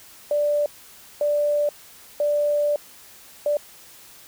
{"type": "tone bursts at uneven times", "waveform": "sine", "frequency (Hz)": 587.3, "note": "D5", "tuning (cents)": 0, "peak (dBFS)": -18, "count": 4, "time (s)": [[0.31, 0.66], [1.21, 1.69], [2.2, 2.76], [3.46, 3.57]], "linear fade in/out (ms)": 2, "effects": ["white hiss -47 dBFS RMS until 4.27 s"]}